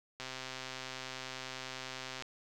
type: click train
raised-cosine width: 0.2 ms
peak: -24 dBFS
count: 264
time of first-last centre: 0.2-2.223 s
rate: 130 Hz
effects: none